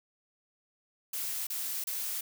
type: noise bursts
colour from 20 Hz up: blue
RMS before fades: -35 dBFS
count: 3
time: 1.13-2.21 s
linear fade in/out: 5 ms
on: 340 ms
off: 30 ms
effects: none